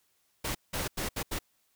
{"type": "noise bursts at uneven times", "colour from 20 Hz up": "pink", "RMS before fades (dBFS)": -33, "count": 5, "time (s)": [[0.44, 0.55], [0.73, 0.88], [0.97, 1.09], [1.16, 1.23], [1.31, 1.39]], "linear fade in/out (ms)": 10, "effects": ["white hiss -72 dBFS RMS until 1.75 s"]}